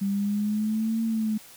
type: exponential two-way sweep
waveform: sine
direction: up then down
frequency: 196 to 226.9 to 213.9 Hz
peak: -23 dBFS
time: 0.01-1.38 s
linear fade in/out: 10 ms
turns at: 1.02 s
effects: white hiss -49 dBFS RMS until 1.56 s